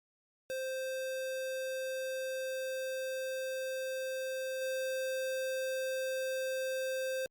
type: tone with level steps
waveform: square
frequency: 523.3 Hz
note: C5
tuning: in tune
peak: -36 / -34 dBFS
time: 0.5-7.26 s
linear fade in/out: 0 ms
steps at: 4.61 s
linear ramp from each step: 10 ms
effects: Opus 48 kbps